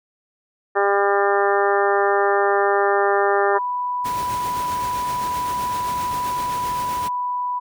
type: harmonic tone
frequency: 200.2 Hz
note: G3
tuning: 37 cents sharp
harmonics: 2 / 3 / 4 / 5 / 6 / 7 / 8 / 9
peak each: -19 / -24 / -21 / -28 / -24 / -28 / -30 / -27 dBFS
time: 0.75-3.59 s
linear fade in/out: 20 ms
type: tone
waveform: sine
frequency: 987.8 Hz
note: B5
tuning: in tune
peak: -21 dBFS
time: 3.54-7.6 s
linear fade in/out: 20 ms
type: noise with tremolo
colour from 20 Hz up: pink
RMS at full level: -31 dBFS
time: 4.04-7.09 s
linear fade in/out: 20 ms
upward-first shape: triangle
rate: 7.7 Hz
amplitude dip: 40%
effects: high-pass 60 Hz 12 dB/octave